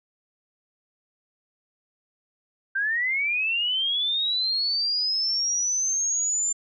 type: linear sweep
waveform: sine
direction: up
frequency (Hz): 1552 to 7230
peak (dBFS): -22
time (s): 2.75-6.53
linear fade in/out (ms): 10
effects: none